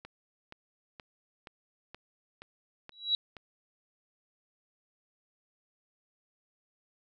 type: click train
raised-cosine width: 0.3 ms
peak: -29 dBFS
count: 8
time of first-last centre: 0.05-3.368 s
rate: 2.11 Hz
type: tone with exponential growth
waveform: sine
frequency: 3899 Hz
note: B7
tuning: 23 cents flat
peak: -21 dBFS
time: 2.92-3.15 s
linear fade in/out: 1 ms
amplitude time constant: 48 ms
effects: none